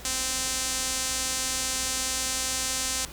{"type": "tone with band-pass filter", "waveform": "sawtooth", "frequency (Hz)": 260, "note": "C4", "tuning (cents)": -11, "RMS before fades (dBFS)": -29, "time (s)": [0.05, 3.05], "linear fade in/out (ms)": 2, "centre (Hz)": 7400, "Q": 1.5, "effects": ["added 60 Hz sine -44 dBFS peak until 3.12 s", "pink hiss -44 dBFS RMS until 3.12 s"]}